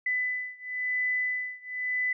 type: beating tone pair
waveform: sine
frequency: 2000 / 2000.97 Hz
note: B6 / B6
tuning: +21 / +22 cents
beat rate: 0.97 Hz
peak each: -30 / -31 dBFS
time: 0.06-2.13 s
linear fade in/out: 5 ms
effects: none